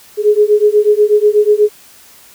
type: beating tone pair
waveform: sine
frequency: 415.3 / 423.5 Hz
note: G#4 / G#4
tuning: 0 / +34 cents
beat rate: 8.2 Hz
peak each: -10 dBFS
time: 0.17-1.7 s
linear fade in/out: 50 ms
effects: white hiss -42 dBFS RMS until 2.34 s